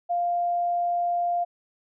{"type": "tone", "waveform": "sine", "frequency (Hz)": 698.5, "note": "F5", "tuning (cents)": 0, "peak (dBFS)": -22, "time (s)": [0.09, 1.45], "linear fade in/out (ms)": 20, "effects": []}